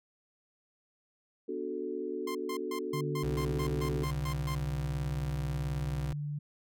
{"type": "chord", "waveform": "sine", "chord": "B minor seventh", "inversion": "none", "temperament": "equal", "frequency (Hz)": [246.9, 293.7, 370, 440], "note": ["B3", "D4", "F#4", "A4"], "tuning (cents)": [0, 0, 0, 0], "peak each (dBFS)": [-43, -40, -37, -38], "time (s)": [1.48, 4.05], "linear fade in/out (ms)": 10}
{"type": "tone bursts", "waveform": "sawtooth", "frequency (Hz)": 1051, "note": "C6", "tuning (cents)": 7, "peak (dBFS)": -34, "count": 11, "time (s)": [2.27, 4.55], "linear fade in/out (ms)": 5, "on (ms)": 80, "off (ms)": 140}
{"type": "tone", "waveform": "sine", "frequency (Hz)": 146.8, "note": "D3", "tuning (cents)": 0, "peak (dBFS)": -33, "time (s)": [2.93, 6.39], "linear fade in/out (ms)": 10}
{"type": "tone with pitch glide", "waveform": "30% pulse", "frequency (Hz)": [64.5, 64.13], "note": ["C2", "C2"], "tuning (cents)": [-24, -34], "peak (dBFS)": -32, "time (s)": [3.23, 6.13], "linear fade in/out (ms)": 5, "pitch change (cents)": -10, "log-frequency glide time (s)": [4.38, 5.4]}
{"effects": []}